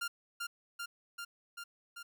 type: tone with echo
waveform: sawtooth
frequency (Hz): 1396.9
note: F6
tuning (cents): 0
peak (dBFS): -31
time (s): 0.01-0.08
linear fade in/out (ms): 10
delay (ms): 390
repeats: 5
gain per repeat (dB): -2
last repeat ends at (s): 2.03
effects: none